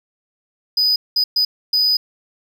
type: tone bursts at uneven times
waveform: triangle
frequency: 4978 Hz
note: D#8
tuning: in tune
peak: -12 dBFS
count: 4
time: 0.77-0.96 / 1.16-1.24 / 1.36-1.45 / 1.73-1.97 s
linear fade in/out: 5 ms
effects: none